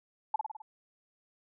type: tone with echo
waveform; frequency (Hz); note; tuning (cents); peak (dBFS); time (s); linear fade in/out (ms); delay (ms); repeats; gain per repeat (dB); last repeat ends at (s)
sine; 865; A5; -30; -24; 0.34-0.36; 5; 52; 5; -4; 0.62
effects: none